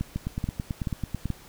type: two click trains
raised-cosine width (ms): 5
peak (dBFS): -15 / -16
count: 4 / 11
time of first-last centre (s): 0.01-1.303 / 0.16-1.256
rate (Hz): 2.32 / 9.12
effects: pink hiss -50 dBFS RMS until 1.48 s